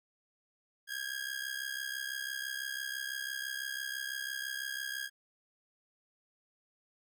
sawtooth ring-modulated tone, 1635 Hz, G#6, 28 cents flat, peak -30 dBFS, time 0.87-5.1 s, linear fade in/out 50 ms, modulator 33 Hz, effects none

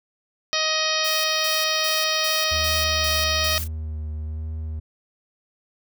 harmonic tone, 627 Hz, D#5, 13 cents sharp, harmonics 1 / 2 / 3 / 4 / 5 / 6 / 7 / 8 / 9, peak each -29 / -29 / -29 / -29 / -29 / -29 / -29 / -29 / -29 dBFS, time 0.53-3.58 s, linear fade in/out 0 ms
blue noise with tremolo, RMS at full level -31 dBFS, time 1.04-3.68 s, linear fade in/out 10 ms, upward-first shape square, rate 2.5 Hz, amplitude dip 70%
triangle tone with vibrato, 77.78 Hz, D#2, in tune, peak -25 dBFS, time 2.51-4.8 s, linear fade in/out 10 ms, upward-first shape sine, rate 1.1 Hz, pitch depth 26 cents each way
effects none

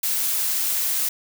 blue noise, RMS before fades -23 dBFS, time 0.03-1.09 s, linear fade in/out 5 ms, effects none

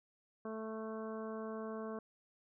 harmonic tone with a mistuned harmonic, 220 Hz, A3, in tune, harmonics 1 / 2 / 3 / 4 / 5 / 6 / 7, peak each -44 / -44 / -48 / -58 / -50 / -57 / -58 dBFS, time 0.45-1.99 s, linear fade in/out 2 ms, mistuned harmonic 6, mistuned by +18 cents, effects none

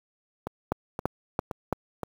two click trains, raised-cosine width 1 ms, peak -10 / -17 dBFS, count 4 / 4, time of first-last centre 0.72-1.727 / 0.47-2.032 s, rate 2.98 / 1.92 Hz, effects high-pass 60 Hz 12 dB/octave + 7-bit

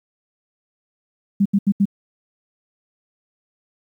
sine tone bursts, 199.6 Hz, G3, 32 cents sharp, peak -12 dBFS, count 4, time 1.4-1.855 s, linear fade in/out 10 ms, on 56 ms, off 77 ms, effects 9-bit

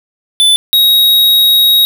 square tone pair in turn, 3500 / 3793 Hz, A7 / A#7, -10 / +29 cents, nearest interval minor second, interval 139 cents, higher second, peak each -6 dBFS, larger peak neither, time 0.4-0.56 / 0.73-1.85 s, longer second, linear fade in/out 0 ms, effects none

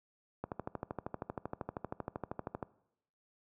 click train, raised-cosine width 1 ms, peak -23 dBFS, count 29, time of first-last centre 0.44-2.627 s, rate 12.8 Hz, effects noise-tail reverb RT60 0.8 s tail -21 dB re dry + high-pass 80 Hz 12 dB/octave

